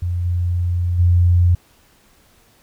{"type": "tone with level steps", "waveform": "sine", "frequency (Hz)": 87.9, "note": "F2", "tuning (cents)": 12, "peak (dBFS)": [-18, -16, -10], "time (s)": [0.02, 1.55], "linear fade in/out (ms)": 5, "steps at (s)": [0.24, 0.98], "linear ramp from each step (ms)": 20, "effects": ["pink hiss -54 dBFS RMS until 2.62 s"]}